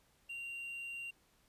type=tone; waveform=triangle; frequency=2766 Hz; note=F7; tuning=17 cents flat; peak=-40 dBFS; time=0.29-1.11 s; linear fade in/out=10 ms; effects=pink hiss -71 dBFS RMS until 1.48 s + resampled to 32000 Hz